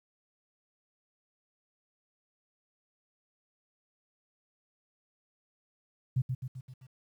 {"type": "tone with echo", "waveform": "sine", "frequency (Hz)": 128.4, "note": "C3", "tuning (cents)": -32, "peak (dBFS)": -24, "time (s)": [6.16, 6.22], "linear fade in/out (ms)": 10, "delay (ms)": 130, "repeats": 5, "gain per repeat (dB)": -5, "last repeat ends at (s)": 6.87, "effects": ["11-bit"]}